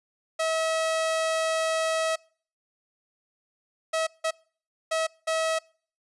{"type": "tone bursts at uneven times", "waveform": "sawtooth", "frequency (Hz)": 644, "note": "E5", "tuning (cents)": -41, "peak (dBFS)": -20, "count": 5, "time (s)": [[0.39, 2.16], [3.93, 4.07], [4.24, 4.31], [4.91, 5.07], [5.27, 5.59]], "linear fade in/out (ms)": 10, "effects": ["noise-tail reverb RT60 0.5 s tail -26 dB re dry", "resampled to 24000 Hz"]}